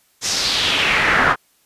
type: noise with band-pass filter sweep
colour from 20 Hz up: brown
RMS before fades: -17 dBFS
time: 0.21-1.36 s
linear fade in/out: 50 ms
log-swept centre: 6500 to 1300 Hz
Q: 2.7
effects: white hiss -59 dBFS RMS until 1.65 s + resampled to 32000 Hz